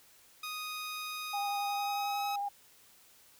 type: tone with pitch glide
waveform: 15% pulse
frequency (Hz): 1244.5 to 1276.5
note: D#6 to D#6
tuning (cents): 0 to +44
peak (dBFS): -31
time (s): 0.43-2.36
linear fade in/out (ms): 5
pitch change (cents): +44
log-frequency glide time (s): 1.61-2.21
type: tone with vibrato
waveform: sine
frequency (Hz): 808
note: G#5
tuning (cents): -48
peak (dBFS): -32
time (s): 1.33-2.49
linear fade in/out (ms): 10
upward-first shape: triangle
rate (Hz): 11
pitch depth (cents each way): 17
effects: white hiss -61 dBFS RMS until 3.39 s